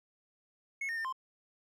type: tone with pitch steps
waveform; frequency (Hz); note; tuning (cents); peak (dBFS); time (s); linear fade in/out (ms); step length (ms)
triangle; 2186 / 1838 / 1803 / 1046; C#7 / A#6 / A6 / C6; -25 / -25 / +42 / -1; -32; 0.81-1.126; 5; 79
effects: none